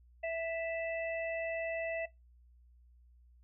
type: harmonic tone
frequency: 659.3 Hz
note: E5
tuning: in tune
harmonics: 1 / 3 / 4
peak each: -34 / -42 / -44 dBFS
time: 0.23-2.06 s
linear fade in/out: 10 ms
effects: noise-tail reverb RT60 0.2 s tail -21 dB re dry + added 60 Hz sine -59 dBFS peak until 3.43 s